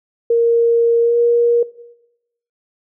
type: tone with pitch glide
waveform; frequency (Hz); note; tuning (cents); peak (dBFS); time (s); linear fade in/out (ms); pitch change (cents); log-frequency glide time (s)
sine; 466.2 to 473; A#4 to A#4; 0 to +25; -10; 0.3-1.63; 5; +25; 1.01-1.17
effects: noise-tail reverb RT60 0.9 s tail -19 dB re dry